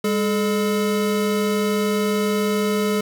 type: tone pair together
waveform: square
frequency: 202.8 / 429.7 Hz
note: G#3 / A4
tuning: -41 / -41 cents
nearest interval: octave + minor second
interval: 1300 cents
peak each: -22 dBFS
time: 0.04-3.01 s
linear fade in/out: 5 ms
effects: none